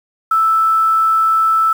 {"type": "tone with quantisation", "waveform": "sine", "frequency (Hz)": 1318.5, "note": "E6", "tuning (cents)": 0, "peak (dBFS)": -10, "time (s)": [0.31, 1.73], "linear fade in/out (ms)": 5, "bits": 6, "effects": []}